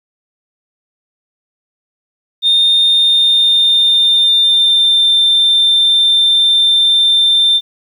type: tone with pitch glide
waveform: sine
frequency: 3645 to 3578 Hz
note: A#7 to A7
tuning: -40 to +28 cents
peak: -6 dBFS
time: 2.42-7.61 s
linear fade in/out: 50 ms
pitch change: -32 cents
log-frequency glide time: 2.84-5.12 s
effects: tanh soft clip ceiling -4 dBFS + 8-bit